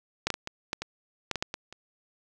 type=clicks; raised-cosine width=0.2 ms; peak=-8 / -9 / -17 / -17 / -12 / -16 / -11 / -13 / -10 / -16 / -26 dBFS; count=11; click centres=0.27 / 0.303 / 0.341 / 0.474 / 0.731 / 0.82 / 1.313 / 1.357 / 1.425 / 1.541 / 1.726 s; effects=none